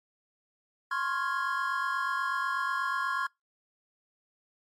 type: chord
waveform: triangle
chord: Db major seventh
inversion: third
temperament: equal with one note detuned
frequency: 1046.5 / 1094.7 / 1396.9 / 1661.2 Hz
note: C6 / Db6 / F6 / Ab6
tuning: 0 / -22 / 0 / 0 cents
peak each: -32 dBFS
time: 0.91-3.27 s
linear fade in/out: 5 ms
effects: noise-tail reverb RT60 0.2 s tail -26 dB re dry + MP3 64 kbps